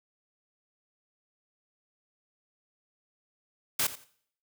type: noise with echo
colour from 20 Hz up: white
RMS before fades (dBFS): -27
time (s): 3.79-3.87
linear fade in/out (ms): 5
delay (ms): 86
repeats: 2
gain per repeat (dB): -15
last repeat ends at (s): 4.042
effects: noise-tail reverb RT60 0.6 s tail -19 dB re dry